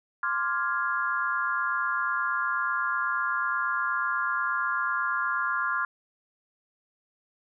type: chord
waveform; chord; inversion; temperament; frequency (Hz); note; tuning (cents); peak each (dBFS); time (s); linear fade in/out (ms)
sine; D half-diminished seventh; third; equal; 1046.5 / 1174.7 / 1396.9 / 1661.2; C6 / D6 / F6 / Ab6; 0 / 0 / 0 / 0; -31 / -33 / -28 / -32; 0.23-5.85; 2
effects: none